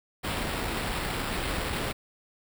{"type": "noise with sample-and-hold", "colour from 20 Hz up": "pink", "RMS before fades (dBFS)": -31, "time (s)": [0.23, 1.93], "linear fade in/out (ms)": 20, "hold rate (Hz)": 6300, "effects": []}